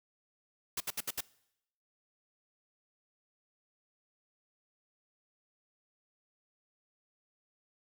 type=noise bursts; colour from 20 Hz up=white; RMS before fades=-35 dBFS; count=5; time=0.77-1.208 s; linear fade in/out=5 ms; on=34 ms; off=67 ms; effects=noise-tail reverb RT60 0.8 s tail -22 dB re dry